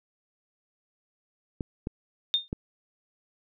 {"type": "clicks", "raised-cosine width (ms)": 3, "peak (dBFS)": -18, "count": 3, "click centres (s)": [1.608, 1.871, 2.529]}
{"type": "tone with exponential decay", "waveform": "sine", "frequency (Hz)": 3644, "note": "A#7", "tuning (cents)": -40, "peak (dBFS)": -17, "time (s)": [2.34, 2.48], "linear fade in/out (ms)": 0, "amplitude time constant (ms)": 29}
{"effects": []}